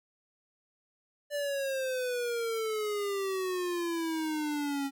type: exponential sweep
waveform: square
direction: down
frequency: 587.3 to 273.4 Hz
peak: -31 dBFS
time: 1.3-4.91 s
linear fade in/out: 50 ms
effects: none